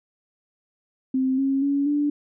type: tone with pitch steps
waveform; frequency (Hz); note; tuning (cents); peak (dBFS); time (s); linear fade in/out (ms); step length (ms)
sine; 261.6 / 271.3 / 281.3 / 291.8; C4 / C#4 / C#4 / D4; 0 / -37 / +26 / -11; -19; 1.14-2.1; 5; 240
effects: none